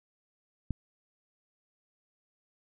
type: click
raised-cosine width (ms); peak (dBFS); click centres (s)
5; -19; 0.707
effects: none